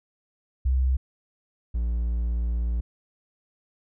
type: tone pair in turn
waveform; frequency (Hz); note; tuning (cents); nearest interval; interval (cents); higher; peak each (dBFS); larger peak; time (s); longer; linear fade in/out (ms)
sine / triangle; 64.7 / 58.25; C2 / A#1; -19 / -1; major second; 182; first; -19 / -21; first; 0.65-0.97 / 1.74-2.81; second; 10
effects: none